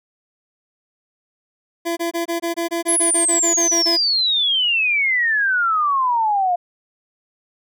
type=tone bursts; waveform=25% pulse; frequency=338 Hz; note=E4; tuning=43 cents sharp; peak=-16 dBFS; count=15; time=1.85-3.972 s; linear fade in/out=20 ms; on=120 ms; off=23 ms
type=exponential sweep; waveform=sine; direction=down; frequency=11120 to 694 Hz; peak=-15 dBFS; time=2.88-6.56 s; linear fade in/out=10 ms
effects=none